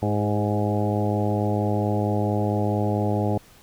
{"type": "harmonic tone with a mistuned harmonic", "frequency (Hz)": 104.4, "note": "G#2", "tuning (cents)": 10, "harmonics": [1, 2, 3, 4, 5, 6, 7, 8], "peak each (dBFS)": [-24, -27, -29, -30, -31, -32, -32, -33], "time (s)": [0.02, 3.38], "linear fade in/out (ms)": 5, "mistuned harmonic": 4, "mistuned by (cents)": -27, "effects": ["pink hiss -52 dBFS RMS until 3.62 s"]}